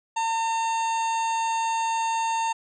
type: harmonic tone with a mistuned harmonic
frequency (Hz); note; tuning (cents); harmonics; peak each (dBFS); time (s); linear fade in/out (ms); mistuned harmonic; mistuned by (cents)
906; A#5; -50; 1 / 2 / 3 / 4 / 5 / 7 / 8 / 9; -23 / -40 / -35 / -41 / -45 / -39 / -44 / -46; 0.16-2.53; 10; 7; +44
effects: none